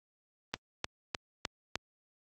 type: click train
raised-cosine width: 0.2 ms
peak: -14 dBFS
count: 5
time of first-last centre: 0.54-1.756 s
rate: 3.29 Hz
effects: high-pass 60 Hz 12 dB/octave + Opus 32 kbps